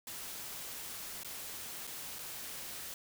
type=noise with dropouts; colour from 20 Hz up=white; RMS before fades=-44 dBFS; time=0.07-2.94 s; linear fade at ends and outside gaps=2 ms; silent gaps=1.234-1.246 / 1.87-1.874 / 2.187-2.19 s; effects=none